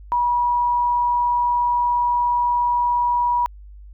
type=tone; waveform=sine; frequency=967 Hz; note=B5; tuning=37 cents flat; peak=-16 dBFS; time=0.12-3.46 s; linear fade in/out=0 ms; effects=added 50 Hz sine -38 dBFS peak until 3.93 s